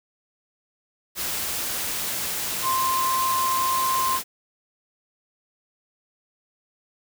sine tone in noise, 1046.5 Hz, C6, in tune, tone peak -21 dBFS, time 2.62-4.2 s, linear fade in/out 50 ms, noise white, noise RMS -28 dBFS, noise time 1.15-4.24 s, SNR +4 dB, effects none

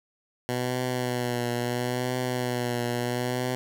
10% pulse tone with vibrato, 123.47 Hz, B2, in tune, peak -18 dBFS, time 0.49-3.55 s, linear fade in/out 0 ms, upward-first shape triangle, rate 0.74 Hz, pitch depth 46 cents each way, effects none

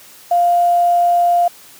sine tone with quantisation, 698.5 Hz, F5, in tune, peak -10 dBFS, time 0.31-1.48 s, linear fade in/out 5 ms, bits 6, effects white hiss -42 dBFS RMS until 1.79 s + high-pass 100 Hz 12 dB/octave

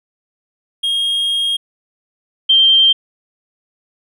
triangle / sine tone pair in turn, 3249 / 3155 Hz, G#7 / G7, -39 / +10 cents, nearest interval minor second, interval 51 cents, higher first, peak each -13 / -7 dBFS, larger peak second, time 0.83-1.57 / 2.49-2.93 s, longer first, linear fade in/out 10 ms, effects none

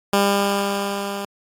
10% pulse tone with level ramp, 199.9 Hz, G3, 34 cents sharp, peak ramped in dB -6 to -18 dBFS, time 0.13-1.25 s, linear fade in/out 2 ms, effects AAC 64 kbps

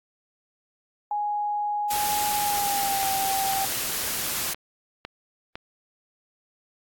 sine tone with pitch glide, 830.6 to 779.5 Hz, G#5 to G5, 0 to -10 cents, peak -24 dBFS, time 1.11-3.65 s, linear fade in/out 2 ms, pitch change -110 cents, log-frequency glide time 2.38-3.08 s
white noise, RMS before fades -28 dBFS, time 1.9-4.54 s, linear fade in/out 10 ms
click train, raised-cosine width 0.3 ms, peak -18 dBFS, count 6, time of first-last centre 3.03-5.555 s, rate 1.98 Hz
effects AAC 64 kbps

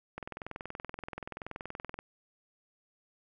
click train, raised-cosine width 0.5 ms, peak -24 dBFS, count 39, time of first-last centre 0.18-1.99 s, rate 21 Hz, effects none

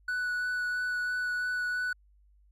triangle tone with vibrato, 1480 Hz, F#6, in tune, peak -27 dBFS, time 0.08-1.93 s, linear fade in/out 5 ms, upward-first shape sine, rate 3 Hz, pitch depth 10 cents each way, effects added 50 Hz sine -59 dBFS peak until 2.51 s

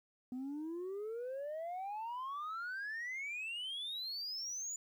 sine exponential sweep, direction up, 246.6 to 7040 Hz, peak -37 dBFS, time 0.32-4.76 s, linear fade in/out 2 ms, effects tanh soft clip ceiling -38 dBFS + 12-bit

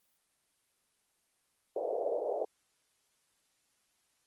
pink band-pass noise, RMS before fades -34 dBFS, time 1.76-2.45 s, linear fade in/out 5 ms, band 420 to 680 Hz, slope 48 dB/octave, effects white hiss -75 dBFS RMS until 4.26 s + Opus 24 kbps

